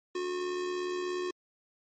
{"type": "tone with amplitude modulation", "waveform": "square", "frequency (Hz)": 361.9, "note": "F#4", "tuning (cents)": -38, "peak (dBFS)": -30, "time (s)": [0.15, 1.31], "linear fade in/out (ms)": 5, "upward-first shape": "sine", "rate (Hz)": 76.7, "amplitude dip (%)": 45, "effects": ["low-pass 8000 Hz 12 dB/octave", "MP3 32 kbps"]}